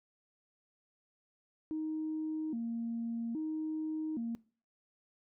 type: tone with vibrato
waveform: sine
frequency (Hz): 269.1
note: C4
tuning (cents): +49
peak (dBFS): -33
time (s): 1.71-4.35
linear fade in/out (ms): 0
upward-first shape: square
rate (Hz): 0.61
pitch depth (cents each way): 260
effects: noise-tail reverb RT60 0.4 s tail -22 dB re dry + tanh soft clip ceiling -29 dBFS